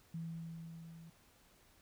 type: tone with level ramp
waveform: sine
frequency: 164.81 Hz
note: E3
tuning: in tune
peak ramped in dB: -39 to -52 dBFS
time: 0.14-1.1 s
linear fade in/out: 5 ms
effects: pink hiss -67 dBFS RMS until 1.81 s